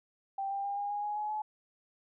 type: tone with pitch steps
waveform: sine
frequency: 784 / 793.6 / 803.3 / 813.1 / 823 / 833 / 843.2 / 853.5 Hz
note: G5 / G5 / G5 / G#5 / G#5 / G#5 / G#5 / G#5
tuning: 0 / +21 / +42 / -37 / -16 / +5 / +26 / +47 cents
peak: -32 dBFS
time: 0.38-1.42 s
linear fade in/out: 5 ms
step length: 130 ms
effects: none